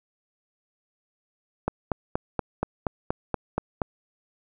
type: click train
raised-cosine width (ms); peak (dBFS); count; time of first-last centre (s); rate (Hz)
1; -10; 10; 1.68-3.818; 4.21
effects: none